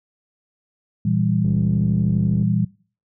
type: chord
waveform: sine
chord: E diminished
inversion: second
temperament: equal with one note detuned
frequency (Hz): 116.54 / 164.81 / 197.02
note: Bb2 / E3 / G3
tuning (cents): 0 / 0 / +9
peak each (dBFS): -21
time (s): 1.05-2.65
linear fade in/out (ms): 5
type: click train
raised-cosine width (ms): 3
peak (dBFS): -22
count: 69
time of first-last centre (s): 1.45-2.426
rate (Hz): 69.7
effects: noise-tail reverb RT60 0.4 s tail -21 dB re dry